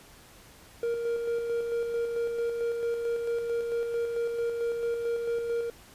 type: tone with tremolo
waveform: triangle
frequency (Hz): 468.1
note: A#4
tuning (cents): +7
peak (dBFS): -24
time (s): 0.83-5.7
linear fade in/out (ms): 2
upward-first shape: square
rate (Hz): 4.5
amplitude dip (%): 35
effects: pink hiss -53 dBFS RMS until 5.94 s + resampled to 32000 Hz